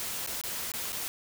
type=noise with dropouts; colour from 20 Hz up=white; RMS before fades=-35 dBFS; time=0-1.08 s; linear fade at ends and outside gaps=0 ms; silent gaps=0.263-0.273 / 0.414-0.437 / 0.718-0.738 / 0.921-0.928 s; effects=none